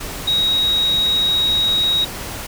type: tone in noise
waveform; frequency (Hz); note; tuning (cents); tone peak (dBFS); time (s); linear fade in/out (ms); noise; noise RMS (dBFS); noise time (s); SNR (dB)
sine; 3800; A#7; +33; -14; 0.27-2.05; 10; pink; -29; 0-2.47; +12
effects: none